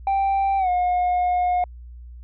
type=tone with pitch glide; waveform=sine; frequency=784 to 718.9 Hz; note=G5 to F5; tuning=0 to +50 cents; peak=-15 dBFS; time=0.07-1.64 s; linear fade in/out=2 ms; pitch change=-150 cents; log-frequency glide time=0.58-0.69 s; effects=tanh soft clip ceiling -17 dBFS + added 60 Hz sine -37 dBFS peak until 2.23 s